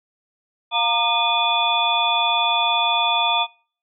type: tone cluster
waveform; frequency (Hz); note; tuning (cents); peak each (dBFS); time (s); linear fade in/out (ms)
sine; 702 / 926 / 1203 / 2475 / 3457; F5 / A#5 / D6 / D#7 / A7; +9 / -12 / +41 / -10 / -31; -24 / -22 / -27 / -25 / -21; 0.71-3.47; 50
effects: noise-tail reverb RT60 0.5 s tail -26 dB re dry